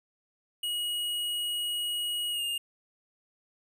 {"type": "tone with pitch glide", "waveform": "square", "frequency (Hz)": [2900, 2827], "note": ["F#7", "F7"], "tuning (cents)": [-35, 20], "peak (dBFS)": -30, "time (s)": [0.63, 2.58], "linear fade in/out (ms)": 5, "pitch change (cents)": -45, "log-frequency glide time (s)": [2.31, 2.42], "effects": []}